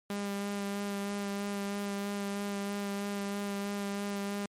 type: tone with vibrato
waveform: sawtooth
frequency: 201.2 Hz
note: G3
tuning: 45 cents sharp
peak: -29 dBFS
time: 0.1-4.46 s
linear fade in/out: 2 ms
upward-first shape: sine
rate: 3.1 Hz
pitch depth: 13 cents each way
effects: MP3 64 kbps